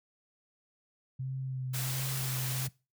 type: tone with vibrato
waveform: sine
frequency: 130.4 Hz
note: C3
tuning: 5 cents flat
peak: -33 dBFS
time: 1.19-2.69 s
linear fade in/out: 10 ms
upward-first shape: sine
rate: 1.4 Hz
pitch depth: 26 cents each way
type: noise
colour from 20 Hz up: white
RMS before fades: -37 dBFS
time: 1.73-2.68 s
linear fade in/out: 20 ms
effects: noise-tail reverb RT60 0.3 s tail -23 dB re dry